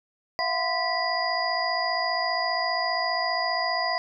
sine tone cluster, 669 / 724 / 1023 / 1965 / 4869 Hz, E5 / F#5 / C6 / B6 / D#8, +25 / -38 / -39 / -9 / -38 cents, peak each -30 dBFS, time 0.39-3.98 s, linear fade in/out 0 ms, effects none

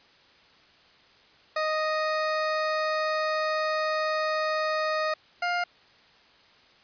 20% pulse tone pair in turn, 622 / 704.9 Hz, D#5 / F5, -1 / +16 cents, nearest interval major second, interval 217 cents, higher second, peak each -20 dBFS, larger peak neither, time 1.56-5.14 / 5.42-5.64 s, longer first, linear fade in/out 5 ms, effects white hiss -57 dBFS RMS until 6.83 s + resampled to 11025 Hz

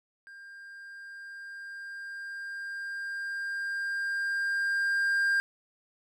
triangle tone with level ramp, 1599 Hz, G6, 34 cents sharp, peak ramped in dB -44 to -21 dBFS, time 0.27-5.4 s, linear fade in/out 0 ms, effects none

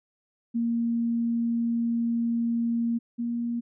sine tone pair in turn, 233.1 / 236.1 Hz, A#3 / A#3, 0 / +22 cents, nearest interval unison, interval 22 cents, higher second, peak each -23 / -26 dBFS, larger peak first, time 0.54-2.99 / 3.18-3.61 s, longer first, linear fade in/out 20 ms, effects none

